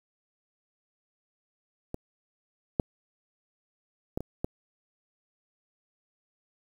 clicks, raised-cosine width 2 ms, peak -20 / -10 / -16 / -22 / -15 dBFS, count 5, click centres 1.944 / 2.798 / 4.175 / 4.206 / 4.445 s, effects 8-bit

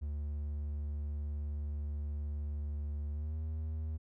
triangle tone with pitch glide, 73.42 to 78.24 Hz, D2 to D#2, 0 to +10 cents, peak -33 dBFS, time 0.01-3.98 s, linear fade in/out 20 ms, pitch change +110 cents, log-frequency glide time 3.13-3.36 s, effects none

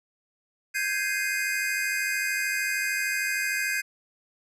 square chord, Ab major seventh, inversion third, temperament equal, 1568 / 1661.2 / 2093 / 2489 Hz, G6 / Ab6 / C7 / Eb7, 0 / 0 / 0 / 0 cents, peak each -32 dBFS, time 0.74-3.82 s, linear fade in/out 20 ms, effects resampled to 32000 Hz

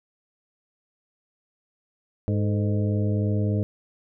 harmonic tone with a mistuned harmonic, 103.2 Hz, G#2, 10 cents flat, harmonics 1 / 2 / 3 / 4 / 5 / 6, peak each -22 / -28 / -32 / -34 / -36 / -38 dBFS, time 2.28-3.63 s, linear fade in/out 0 ms, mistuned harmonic 4, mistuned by +91 cents, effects none

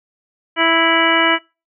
harmonic tone with a mistuned harmonic, 329.6 Hz, E4, in tune, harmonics 1 / 2 / 3 / 4 / 5 / 6 / 7 / 9, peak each -20 / -20 / -20 / -20 / -20 / -20 / -20 / -20 dBFS, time 0.56-1.39 s, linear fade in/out 50 ms, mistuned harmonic 9, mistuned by -16 cents, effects noise-tail reverb RT60 0.3 s tail -25 dB re dry

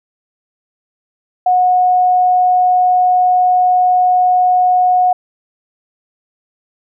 sine tone, 729 Hz, F#5, 26 cents flat, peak -8 dBFS, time 1.46-5.13 s, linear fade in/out 5 ms, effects none

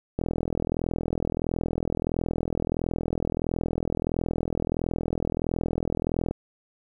click train, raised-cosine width 2 ms, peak -13 dBFS, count 255, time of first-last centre 0.19-6.31 s, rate 41.5 Hz, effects 9-bit

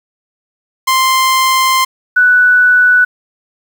sawtooth / sine tone pair in turn, 1046.5 / 1483.7 Hz, C6 / F#6, 0 / +4 cents, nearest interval tritone, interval 604 cents, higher second, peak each -5 dBFS, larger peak neither, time 0.87-1.85 / 2.16-3.05 s, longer first, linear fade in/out 10 ms, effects 7-bit

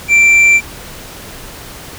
sine tone with hard clipping, 2349 Hz, D7, in tune, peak -6 dBFS, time 0.08-0.61 s, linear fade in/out 50 ms, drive 4 dB, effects pink hiss -31 dBFS RMS until 1.98 s

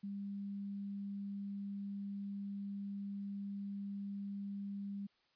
sine tone, 200 Hz, G3, 35 cents sharp, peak -40 dBFS, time 0.03-5.07 s, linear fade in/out 10 ms, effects white hiss -75 dBFS RMS until 5.35 s + resampled to 11025 Hz

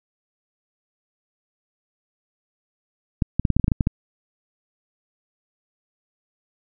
clicks, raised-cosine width 5 ms, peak -6 dBFS, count 11, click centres 3.222 / 3.396 / 3.452 / 3.503 / 3.566 / 3.597 / 3.643 / 3.681 / 3.718 / 3.808 / 3.871 s, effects none

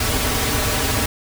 pink noise with comb filter, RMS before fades -20 dBFS, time 0-1.06 s, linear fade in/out 5 ms, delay 5.7 ms, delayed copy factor -0.75, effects none

